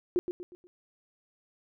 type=tone with echo; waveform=sine; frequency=356 Hz; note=F4; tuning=33 cents sharp; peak=-22 dBFS; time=0.16-0.19 s; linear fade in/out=0 ms; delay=120 ms; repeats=4; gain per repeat=-8 dB; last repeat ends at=0.67 s; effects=none